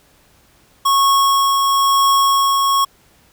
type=tone with tremolo; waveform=square; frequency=1100 Hz; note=C#6; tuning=14 cents flat; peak=-11 dBFS; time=0.85-2.85 s; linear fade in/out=10 ms; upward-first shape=triangle; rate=1 Hz; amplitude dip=30%; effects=pink hiss -53 dBFS RMS until 3.32 s

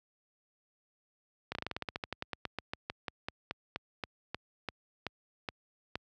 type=slowing click train; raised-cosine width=0.3 ms; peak=-19 dBFS; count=28; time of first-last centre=1.52-5.955 s; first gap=31 ms; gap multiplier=1.11; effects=high-pass 60 Hz 12 dB/octave

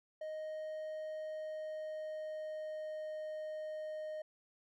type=tone with pitch glide; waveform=triangle; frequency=622.3 to 618.7 Hz; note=D#5 to D#5; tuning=0 to -10 cents; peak=-38 dBFS; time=0.21-4.22 s; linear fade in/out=5 ms; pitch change=-10 cents; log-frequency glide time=1.15-3.15 s; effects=none

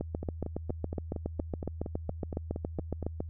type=two click trains; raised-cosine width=2 ms; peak=-23 / -19 dBFS; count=13 / 24; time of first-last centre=0.23-3.027 / 0.01-3.204 s; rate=4.29 / 7.2 Hz; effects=added 81 Hz sine -38 dBFS peak until 3.29 s

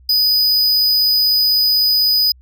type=tone; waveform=square; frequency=4978 Hz; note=D#8; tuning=in tune; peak=-12 dBFS; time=0.09-2.32 s; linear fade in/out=5 ms; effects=added 63 Hz sine -43 dBFS peak until 2.41 s

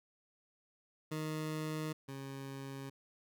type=tone pair in turn; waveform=20% pulse; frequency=155.56 / 136.38 Hz; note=D#3 / C#3; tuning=0 / -28 cents; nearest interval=major second; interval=228 cents; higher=first; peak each=-32 / -38 dBFS; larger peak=first; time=1.11-1.93 / 2.08-2.9 s; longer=neither; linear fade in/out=10 ms; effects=none

